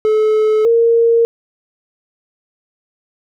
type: tone pair in turn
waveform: triangle / sine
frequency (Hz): 431.8 / 462.9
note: A4 / A#4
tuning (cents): -33 / -12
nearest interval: minor second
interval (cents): 121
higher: second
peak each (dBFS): -8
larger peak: neither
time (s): 0.05-0.65 / 0.65-1.25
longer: neither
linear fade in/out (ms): 0
effects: none